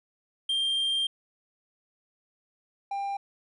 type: tone pair in turn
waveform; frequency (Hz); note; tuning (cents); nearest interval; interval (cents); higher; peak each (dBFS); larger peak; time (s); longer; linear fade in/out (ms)
triangle; 3183 / 795.8; G7 / G5; +26 / +26; 2 octaves; 2400; first; -23 / -27; first; 0.49-1.07 / 2.91-3.17; first; 5
effects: resampled to 24000 Hz